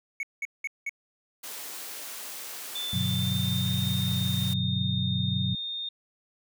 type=tone bursts; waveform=triangle; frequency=2217 Hz; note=C#7; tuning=in tune; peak=-27 dBFS; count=4; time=0.2-0.894 s; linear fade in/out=2 ms; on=31 ms; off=190 ms
type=high-pass noise; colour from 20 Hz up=white; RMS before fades=-39 dBFS; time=1.43-4.54 s; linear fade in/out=10 ms; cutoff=290 Hz; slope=12 dB/octave
type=tone with pitch glide; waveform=sine; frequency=3527 to 3660 Hz; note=A7 to A#7; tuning=+3 to -32 cents; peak=-31 dBFS; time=2.75-5.89 s; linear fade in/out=5 ms; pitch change=+65 cents; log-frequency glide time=2.9-3.72 s
type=chord; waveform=sine; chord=G major seventh; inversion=none; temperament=equal; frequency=98 / 123.47 / 146.83 / 185 Hz; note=G2 / B2 / D3 / F#3; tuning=0 / 0 / 0 / 0 cents; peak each=-31 / -30 / -35 / -30 dBFS; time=2.93-5.55 s; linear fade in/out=5 ms
effects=none